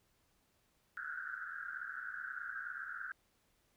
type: band-pass noise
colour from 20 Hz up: white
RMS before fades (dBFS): -44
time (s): 0.97-3.12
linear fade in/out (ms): 0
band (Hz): 1400 to 1600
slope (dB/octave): 96
effects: pink hiss -75 dBFS RMS until 3.76 s